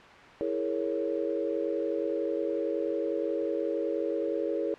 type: chord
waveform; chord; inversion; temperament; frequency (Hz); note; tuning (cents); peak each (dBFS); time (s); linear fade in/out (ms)
sine; A# half-diminished seventh; second; equal; 329.6 / 415.3 / 466.2 / 554.4; E4 / G#4 / A#4 / C#5; 0 / 0 / 0 / 0; -33; 0.41-4.74; 0
effects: white hiss -48 dBFS RMS until 4.78 s + low-pass 2000 Hz 12 dB/octave